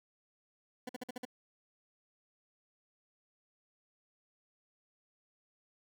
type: tone bursts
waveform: 20% pulse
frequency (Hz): 250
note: B3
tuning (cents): +21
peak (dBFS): -34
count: 6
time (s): 0.87-1.252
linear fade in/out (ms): 5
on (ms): 22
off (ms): 50
effects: none